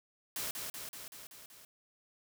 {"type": "noise with echo", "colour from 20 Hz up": "white", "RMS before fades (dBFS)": -38, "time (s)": [0.36, 0.51], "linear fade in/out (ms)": 2, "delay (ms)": 190, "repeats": 6, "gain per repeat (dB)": -3, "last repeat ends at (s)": 1.65, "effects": []}